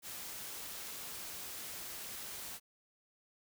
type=noise; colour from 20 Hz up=white; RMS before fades=-45 dBFS; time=0.02-2.6 s; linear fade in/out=50 ms; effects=none